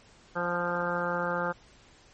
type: harmonic tone with a mistuned harmonic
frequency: 174.61 Hz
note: F3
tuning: in tune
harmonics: 1 / 2 / 3 / 4 / 5 / 6 / 7 / 8 / 9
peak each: -36 / -39 / -32 / -41 / -35 / -42 / -35 / -35 / -37 dBFS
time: 0.35-1.53 s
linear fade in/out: 20 ms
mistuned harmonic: 4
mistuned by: +32 cents
effects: pink hiss -57 dBFS RMS until 2.13 s + MP3 32 kbps